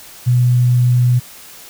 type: tone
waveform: sine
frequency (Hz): 123.47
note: B2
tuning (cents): 0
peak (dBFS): -9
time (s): 0.26-1.2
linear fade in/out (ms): 20
effects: white hiss -38 dBFS RMS until 1.69 s